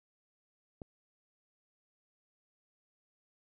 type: click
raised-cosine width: 2 ms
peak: -30 dBFS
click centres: 0.818 s
effects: none